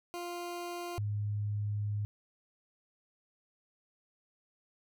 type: tone pair in turn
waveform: 20% pulse / sine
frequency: 349.2 / 103.82 Hz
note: F4 / G#2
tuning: 0 / 0 cents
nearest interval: octave + major sixth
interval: 2100 cents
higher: first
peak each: -33 / -31 dBFS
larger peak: second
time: 0.14-0.98 / 0.98-2.05 s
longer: second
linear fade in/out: 0 ms
effects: none